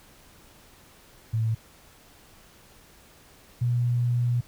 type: tone pair in turn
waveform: sine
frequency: 111.9 / 121.17 Hz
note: A2 / B2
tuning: +30 / -33 cents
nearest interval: minor second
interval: 137 cents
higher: second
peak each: -22 / -21 dBFS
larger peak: second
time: 1.33-1.55 / 3.61-4.41 s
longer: second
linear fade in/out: 10 ms
effects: pink hiss -54 dBFS RMS until 4.47 s